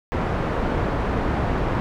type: low-pass noise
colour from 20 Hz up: pink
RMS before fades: -23 dBFS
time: 0.12-1.8 s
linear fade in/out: 0 ms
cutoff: 1300 Hz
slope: 12 dB/octave
effects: none